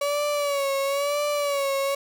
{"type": "tone with vibrato", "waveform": "35% pulse", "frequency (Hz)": 567, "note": "C#5", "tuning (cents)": 39, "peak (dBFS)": -21, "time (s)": [0.01, 1.95], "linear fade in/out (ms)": 5, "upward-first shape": "sine", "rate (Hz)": 1, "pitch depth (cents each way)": 61, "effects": ["10-bit"]}